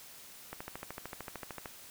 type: click train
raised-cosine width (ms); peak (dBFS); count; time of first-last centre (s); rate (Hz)
0.5; -25; 16; 0.53-1.658; 13.3
effects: white hiss -52 dBFS RMS until 1.9 s